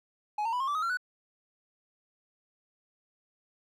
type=tone with pitch steps; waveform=triangle; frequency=841 / 911.8 / 988.6 / 1071.9 / 1162.2 / 1260.1 / 1366.2 / 1481.3 Hz; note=G#5 / A#5 / B5 / C6 / D6 / D#6 / F6 / F#6; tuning=+22 / -39 / +1 / +42 / -18 / +22 / -38 / +2 cents; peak=-26 dBFS; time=0.38-0.972 s; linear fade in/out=5 ms; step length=74 ms; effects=none